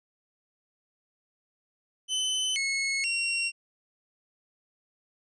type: tone with pitch steps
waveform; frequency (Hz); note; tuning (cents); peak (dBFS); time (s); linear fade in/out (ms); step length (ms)
sawtooth; 3036 / 2183 / 2743; F#7 / C#7 / F7; +44 / -27 / -32; -23; 2.08-3.52; 50; 480
effects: resampled to 22050 Hz